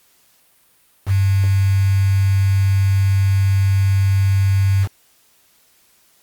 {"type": "tone with quantisation", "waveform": "sine", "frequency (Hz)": 97.5, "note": "G2", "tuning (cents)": -9, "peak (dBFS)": -12, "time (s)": [1.06, 4.88], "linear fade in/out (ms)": 50, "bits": 5, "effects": ["white hiss -56 dBFS RMS until 6.22 s", "Opus 48 kbps"]}